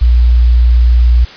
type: tone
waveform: sine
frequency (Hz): 59.7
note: A#1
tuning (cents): +42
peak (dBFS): -4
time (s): 0.01-1.25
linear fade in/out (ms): 10
effects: white hiss -32 dBFS RMS until 1.36 s + resampled to 11025 Hz